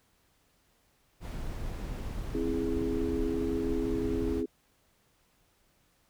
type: noise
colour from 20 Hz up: brown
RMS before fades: -36 dBFS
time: 1.2-4.44 s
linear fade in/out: 50 ms
type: chord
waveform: sine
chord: C augmented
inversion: none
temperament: equal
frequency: 261.6 / 329.6 / 415.3 Hz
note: C4 / E4 / G#4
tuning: 0 / 0 / 0 cents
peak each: -33 dBFS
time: 2.34-4.46 s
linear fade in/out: 10 ms
effects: pink hiss -69 dBFS RMS until 6.09 s